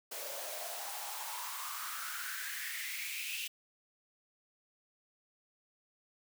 white noise with high-pass filter sweep, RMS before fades -41 dBFS, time 0.11-3.48 s, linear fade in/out 10 ms, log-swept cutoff 500 to 2800 Hz, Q 6, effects none

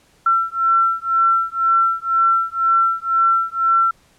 sine beating tone pair, 1348 / 1350 Hz, E6 / E6, +38 / +41 cents, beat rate 2 Hz, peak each -17 dBFS, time 0.26-3.91 s, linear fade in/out 5 ms, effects pink hiss -55 dBFS RMS until 4.18 s + low-pass 11000 Hz 12 dB/octave

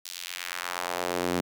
sawtooth tone with high-pass filter sweep, 88.5 Hz, F2, 23 cents sharp, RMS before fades -32 dBFS, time 0.05-1.41 s, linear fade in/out 5 ms, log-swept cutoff 4600 to 240 Hz, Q 1.2, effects none

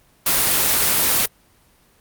white noise, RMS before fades -17 dBFS, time 0.26-1.26 s, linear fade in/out 5 ms, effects pink hiss -56 dBFS RMS until 2 s + Opus 24 kbps

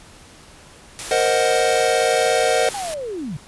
white noise, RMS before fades -30 dBFS, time 0.99-2.94 s, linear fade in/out 0 ms
square chord, C half-diminished seventh, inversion third, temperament equal, 466.2 / 523.3 / 622.3 / 740 Hz, Bb4 / C5 / Eb5 / Gb5, 0 / 0 / 0 / 0 cents, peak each -22 dBFS, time 1.11-2.69 s, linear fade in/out 2 ms
sine linear sweep, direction down, 830.6 to 127.1 Hz, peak -25 dBFS, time 2.74-3.37 s, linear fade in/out 5 ms
effects pink hiss -45 dBFS RMS until 3.47 s + resampled to 24000 Hz

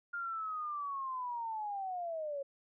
sine linear sweep, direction down, 1413 to 545 Hz, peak -36 dBFS, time 0.13-2.43 s, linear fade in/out 10 ms, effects none

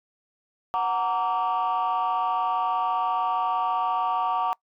sine chord, Gb augmented, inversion none, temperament just, 740 / 925 / 1156.2 Hz, Gb5 / Bb5 / D6, 0 / -14 / -27 cents, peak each -25 dBFS, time 0.74-4.53 s, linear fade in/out 0 ms, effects noise-tail reverb RT60 0.1 s tail -25 dB re dry + tanh soft clip ceiling -18 dBFS

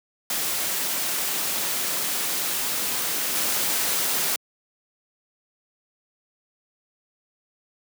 white noise with level steps, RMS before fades -26 / -24 dBFS, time 0.3-4.36 s, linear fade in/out 2 ms, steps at 3.35 s, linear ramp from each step 2 ms, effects high-pass 150 Hz 12 dB/octave

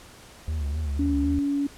triangle tone with vibrato, 74.4 Hz, D2, 23 cents sharp, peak -23 dBFS, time 0.48-1.39 s, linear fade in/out 0 ms, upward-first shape sine, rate 3.9 Hz, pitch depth 100 cents each way
sine tone, 283.4 Hz, C#4, 38 cents sharp, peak -22 dBFS, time 0.99-1.67 s, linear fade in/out 5 ms
effects pink hiss -48 dBFS RMS until 1.77 s + low-pass 11000 Hz 12 dB/octave

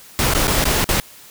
pink noise with dropouts, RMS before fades -17 dBFS, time 0.19-1 s, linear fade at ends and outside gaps 0 ms, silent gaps 0.337-0.349 / 0.471-0.479 / 0.641-0.654 / 0.842-0.89 s, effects white hiss -43 dBFS RMS until 1.3 s

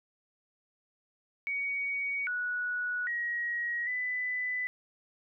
sine tone with pitch steps, 2246 / 1468 / 1897 / 1997 Hz, C#7 / F#6 / A#6 / B6, +22 / -14 / +30 / +19 cents, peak -30 dBFS, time 1.47-4.67 s, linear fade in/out 0 ms, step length 800 ms, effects none

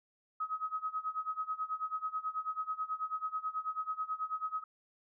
sine tone with tremolo, 1270 Hz, D#6, 35 cents sharp, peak -31 dBFS, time 0.4-4.64 s, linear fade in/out 5 ms, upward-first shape sine, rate 9.2 Hz, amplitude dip 90%, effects none

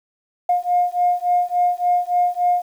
sine beating tone pair, 710 / 713.5 Hz, F5 / F5, +28 / +37 cents, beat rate 3.5 Hz, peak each -18 dBFS, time 0.49-2.62 s, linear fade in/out 5 ms, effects tanh soft clip ceiling -8 dBFS + 8-bit

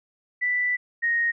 sine tone pair in turn, 1978 / 1867 Hz, B6 / A#6, +2 / +2 cents, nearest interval minor second, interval 100 cents, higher first, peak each -21 / -20 dBFS, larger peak second, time 0.41-0.77 / 1.02-1.32 s, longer first, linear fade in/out 20 ms, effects none

